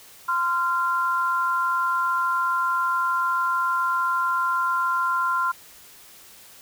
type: tone pair together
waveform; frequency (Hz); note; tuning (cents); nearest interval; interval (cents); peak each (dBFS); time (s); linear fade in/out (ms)
sine; 1036 / 1382.9; C6 / F6; -17 / -17; perfect fourth; 500; -23; 0.28-5.52; 10
effects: white hiss -48 dBFS RMS until 6.61 s